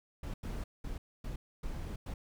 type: noise bursts at uneven times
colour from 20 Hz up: brown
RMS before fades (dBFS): -39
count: 6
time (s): 0.23-0.34 / 0.43-0.64 / 0.84-0.98 / 1.24-1.36 / 1.63-1.96 / 2.06-2.14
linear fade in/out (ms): 5
effects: none